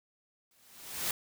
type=noise with exponential growth; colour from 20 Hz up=white; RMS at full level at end=-30 dBFS; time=0.51-1.11 s; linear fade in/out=2 ms; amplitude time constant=130 ms; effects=none